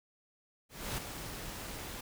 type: noise with ADSR envelope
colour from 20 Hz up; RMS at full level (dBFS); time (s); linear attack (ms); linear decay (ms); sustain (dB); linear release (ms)
pink; -36; 0.69-2.01; 290; 6; -7; 6
effects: none

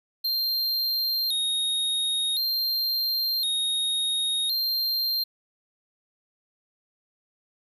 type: tone with vibrato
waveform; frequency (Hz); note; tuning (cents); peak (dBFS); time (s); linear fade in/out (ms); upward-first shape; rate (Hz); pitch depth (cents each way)
square; 3951; B7; 0; -24; 0.24-5.24; 10; square; 0.47; 97
effects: none

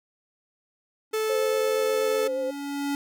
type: tone with exponential growth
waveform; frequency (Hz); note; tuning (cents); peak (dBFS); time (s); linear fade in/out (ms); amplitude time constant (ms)
square; 283; C#4; +36; -25; 1.11-2.95; 1; 400
type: tone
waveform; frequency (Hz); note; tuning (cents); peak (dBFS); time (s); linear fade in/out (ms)
45% pulse; 436.3; A4; -15; -24; 1.13-2.28; 10
type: tone with vibrato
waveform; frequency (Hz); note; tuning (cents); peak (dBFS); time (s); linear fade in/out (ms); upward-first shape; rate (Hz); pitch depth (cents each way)
sine; 523.3; C5; 0; -25; 1.29-2.51; 10; sine; 8.4; 30
effects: none

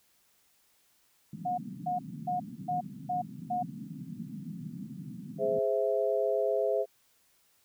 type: band-pass noise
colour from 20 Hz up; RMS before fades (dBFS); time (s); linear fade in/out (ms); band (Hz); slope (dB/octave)
pink; -42; 1.33-5.59; 2; 140 to 260; 48
type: tone bursts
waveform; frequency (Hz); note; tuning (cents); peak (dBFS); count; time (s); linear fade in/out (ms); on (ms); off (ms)
sine; 722; F#5; -43; -28; 6; 1.45-3.63; 10; 130; 280
type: chord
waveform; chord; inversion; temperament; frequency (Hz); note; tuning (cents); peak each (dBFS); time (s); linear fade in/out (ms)
sine; Ab augmented; none; equal; 415.3 / 523.3 / 659.3; Ab4 / C5 / E5; 0 / 0 / 0; -30; 5.38-6.86; 50
effects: white hiss -68 dBFS RMS until 7.64 s

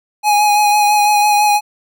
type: tone with vibrato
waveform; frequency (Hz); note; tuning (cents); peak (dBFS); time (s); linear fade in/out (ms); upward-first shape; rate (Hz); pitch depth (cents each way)
square; 833; G#5; +5; -10; 0.23-1.61; 50; sine; 6; 21
effects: none

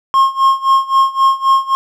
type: tone with tremolo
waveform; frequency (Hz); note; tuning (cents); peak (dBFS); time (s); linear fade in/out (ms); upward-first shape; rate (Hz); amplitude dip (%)
triangle; 1075; C6; +47; -4; 0.14-1.75; 0; sine; 3.8; 90
effects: none

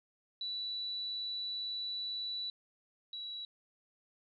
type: tone pair in turn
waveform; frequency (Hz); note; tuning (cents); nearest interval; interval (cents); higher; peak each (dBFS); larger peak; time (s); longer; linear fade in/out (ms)
sine; 3951 / 3910; B7 / B7; 0 / -18; unison; 18; first; -36 / -40; first; 0.41-2.5 / 3.13-3.45; first; 2
effects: none

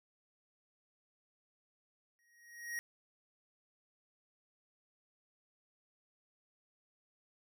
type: tone with exponential growth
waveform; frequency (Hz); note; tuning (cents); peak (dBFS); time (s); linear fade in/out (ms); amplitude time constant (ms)
square; 1886; A#6; +20; -36; 2.19-2.79; 0; 130
effects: none

